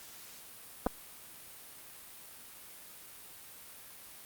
clicks, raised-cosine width 1 ms, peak -15 dBFS, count 2, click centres 0.864 / 0.868 s, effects white hiss -51 dBFS RMS until 4.25 s + Opus 48 kbps

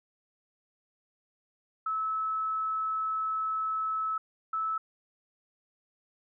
sine tone pair in turn, 1300 / 1307.2 Hz, E6 / E6, -24 / -15 cents, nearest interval unison, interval 9 cents, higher second, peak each -28 dBFS, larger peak neither, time 1.86-4.18 / 4.53-4.78 s, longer first, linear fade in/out 5 ms, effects none

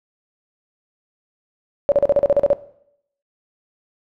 sine tone bursts, 569 Hz, C#5, 45 cents sharp, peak -10 dBFS, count 10, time 1.89-2.531 s, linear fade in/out 0 ms, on 29 ms, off 39 ms, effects noise-tail reverb RT60 0.7 s tail -17 dB re dry

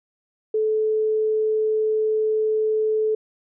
sine tone, 433.9 Hz, A4, 24 cents flat, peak -18 dBFS, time 0.54-3.15 s, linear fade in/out 5 ms, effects none

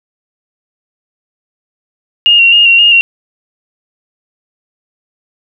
sine tone with vibrato, 2794 Hz, F7, in tune, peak -3 dBFS, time 2.26-3.01 s, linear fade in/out 0 ms, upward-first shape square, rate 3.8 Hz, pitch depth 29 cents each way, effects none

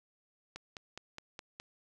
click train, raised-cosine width 0.2 ms, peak -26 dBFS, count 6, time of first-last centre 0.56-1.6 s, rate 4.81 Hz, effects none

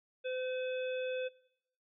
harmonic tone with a mistuned harmonic, 511 Hz, C5, 41 cents flat, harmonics 1 / 3 / 5 / 7, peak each -35 / -47 / -45 / -50 dBFS, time 0.24-1.29 s, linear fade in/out 20 ms, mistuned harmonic 7, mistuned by -52 cents, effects noise-tail reverb RT60 0.7 s tail -21 dB re dry

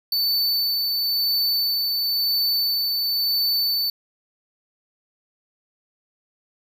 square tone with tremolo, 4514 Hz, C#8, 31 cents sharp, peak -19 dBFS, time 0.12-3.9 s, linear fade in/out 2 ms, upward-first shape sine, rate 0.97 Hz, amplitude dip 25%, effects none

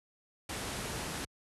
pink low-pass noise, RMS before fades -38 dBFS, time 0.49-1.25 s, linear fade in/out 5 ms, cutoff 12000 Hz, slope 96 dB/octave, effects high-pass 60 Hz 12 dB/octave

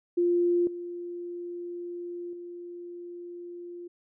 sine tone with level steps, 349.2 Hz, F4, in tune, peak -21 / -34 / -38 dBFS, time 0.17-3.88 s, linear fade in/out 10 ms, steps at 0.67 / 2.33 s, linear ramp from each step 2 ms, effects none

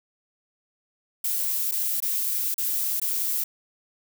violet noise with dropouts, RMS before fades -26 dBFS, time 1.24-3.44 s, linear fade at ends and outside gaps 5 ms, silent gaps 1.713-1.72 / 2.003-2.023 / 2.543-2.58 / 2.999-3.016 s, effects none

